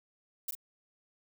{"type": "noise with echo", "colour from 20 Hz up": "violet", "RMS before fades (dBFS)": -35, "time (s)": [0.48, 0.51], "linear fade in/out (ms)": 5, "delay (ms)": 42, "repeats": 1, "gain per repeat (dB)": -6, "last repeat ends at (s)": 0.552, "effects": []}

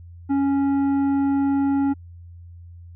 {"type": "tone with tanh clipping", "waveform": "sine", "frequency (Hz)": 277.2, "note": "C#4", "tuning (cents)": 0, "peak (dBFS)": -19, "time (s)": [0.29, 1.94], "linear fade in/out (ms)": 20, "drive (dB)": 9, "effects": ["added 86 Hz sine -39 dBFS peak until 2.95 s"]}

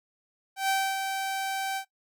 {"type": "tone with ADSR envelope", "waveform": "sawtooth", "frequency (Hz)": 775, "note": "G5", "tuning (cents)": -20, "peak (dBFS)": -19, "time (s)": [0.56, 1.85], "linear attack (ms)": 130, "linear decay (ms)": 270, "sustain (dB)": -6, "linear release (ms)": 82, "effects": ["noise-tail reverb RT60 0.1 s tail -18 dB re dry"]}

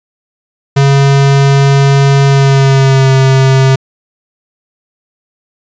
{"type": "tone with pitch glide", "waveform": "square", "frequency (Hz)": [138.59, 133.25], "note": ["C#3", "C3"], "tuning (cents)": [0, 32], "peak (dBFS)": -5, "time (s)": [0.76, 3.76], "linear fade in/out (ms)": 10, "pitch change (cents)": -68, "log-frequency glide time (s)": [2.25, 3.11], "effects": ["resampled to 16000 Hz"]}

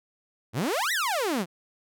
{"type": "exponential two-way sweep", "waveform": "sawtooth", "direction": "up then down", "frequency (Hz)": [95.9, 2034, 159.6], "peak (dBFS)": -21, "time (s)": [0.53, 1.46], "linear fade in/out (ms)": 50, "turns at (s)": 0.92, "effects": []}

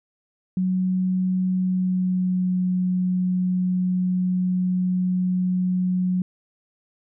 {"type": "tone with pitch glide", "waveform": "sine", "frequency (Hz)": [185, 182.66], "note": ["F#3", "F#3"], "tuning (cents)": [0, -22], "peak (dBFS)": -19, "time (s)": [0.57, 6.22], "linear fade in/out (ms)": 2, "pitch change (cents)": -22, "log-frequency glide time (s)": [1.49, 2.6], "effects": []}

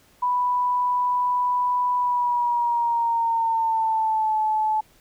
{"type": "tone with pitch glide", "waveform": "sine", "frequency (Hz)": [987.8, 864.9], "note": ["B5", "A5"], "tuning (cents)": [0, -30], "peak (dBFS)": -19, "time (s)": [0.22, 4.81], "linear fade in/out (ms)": 10, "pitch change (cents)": -230, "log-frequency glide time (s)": [1.97, 4.37], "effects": ["pink hiss -57 dBFS RMS until 5 s"]}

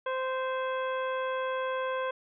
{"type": "harmonic tone with a mistuned harmonic", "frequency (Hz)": 520, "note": "C5", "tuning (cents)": -11, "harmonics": [1, 2, 3, 4, 5, 6], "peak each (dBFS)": [-31, -34, -38, -48, -46, -48], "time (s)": [0.06, 2.11], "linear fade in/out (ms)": 5, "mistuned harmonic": 6, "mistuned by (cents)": 97, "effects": []}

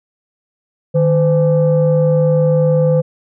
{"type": "tone pair together", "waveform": "sine", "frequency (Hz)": [153.8, 510.1], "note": ["D#3", "C5"], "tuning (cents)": [-20, -44], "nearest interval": "octave + major sixth", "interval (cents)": 2076, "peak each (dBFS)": -11, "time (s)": [0.94, 3.02], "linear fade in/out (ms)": 20, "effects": ["tanh soft clip ceiling -5 dBFS"]}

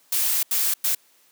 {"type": "noise bursts at uneven times", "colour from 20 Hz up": "blue", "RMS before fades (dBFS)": -22, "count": 3, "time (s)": [[0.12, 0.43], [0.51, 0.74], [0.84, 0.95]], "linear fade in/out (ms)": 5, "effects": ["white hiss -59 dBFS RMS until 1.31 s", "high-pass 200 Hz 12 dB/octave"]}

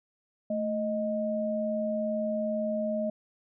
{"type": "tone pair together", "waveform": "sine", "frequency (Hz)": [220, 622.3], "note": ["A3", "D#5"], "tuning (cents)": [0, 0], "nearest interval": "octave + tritone", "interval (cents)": 1800, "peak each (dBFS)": [-31, -29], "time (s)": [0.5, 3.1], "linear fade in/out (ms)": 5, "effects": []}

